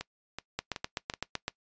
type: two click trains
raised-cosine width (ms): 0.2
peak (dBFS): -19 / -14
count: 4 / 8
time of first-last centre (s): 0.01-1.138 / 0.59-1.481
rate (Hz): 2.66 / 7.86
effects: noise-tail reverb RT60 0.1 s tail -21 dB re dry + resampled to 16000 Hz